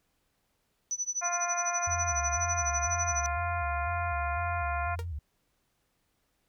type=tone with tremolo; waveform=sine; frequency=5970 Hz; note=F#8; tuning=15 cents sharp; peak=-27 dBFS; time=0.91-3.26 s; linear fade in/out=0 ms; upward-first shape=sine; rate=12 Hz; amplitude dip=95%
type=harmonic tone; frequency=349.2 Hz; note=F4; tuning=in tune; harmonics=2 / 3 / 4 / 5 / 6 / 7; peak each=-33 / -36 / -36 / -44 / -45 / -42 dBFS; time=1.21-4.96 s; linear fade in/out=20 ms
type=tone with vibrato; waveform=sine; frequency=79 Hz; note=D#2; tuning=27 cents sharp; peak=-33 dBFS; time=1.87-5.19 s; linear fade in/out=5 ms; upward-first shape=square; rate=2 Hz; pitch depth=140 cents each way
type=tone with exponential decay; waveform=sawtooth; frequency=466.2 Hz; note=A#4; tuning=in tune; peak=-30 dBFS; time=4.99-5.06 s; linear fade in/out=1 ms; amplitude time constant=15 ms
effects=pink hiss -75 dBFS RMS until 6.48 s